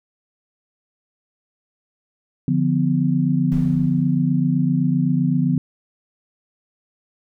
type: chord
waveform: sine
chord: B diminished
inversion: first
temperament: equal with one note detuned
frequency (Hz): 146.83 / 174.61 / 250.8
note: D3 / F3 / B3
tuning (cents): 0 / 0 / +27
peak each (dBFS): -20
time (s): 2.48-5.58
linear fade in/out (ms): 2
type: noise with exponential decay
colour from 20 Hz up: brown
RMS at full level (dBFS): -30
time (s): 3.52-4.58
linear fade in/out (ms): 0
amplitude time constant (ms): 230
effects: none